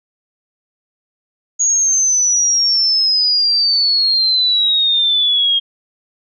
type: exponential sweep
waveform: sine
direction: down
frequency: 6710 to 3233 Hz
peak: -11 dBFS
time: 1.59-5.6 s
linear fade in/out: 20 ms
effects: none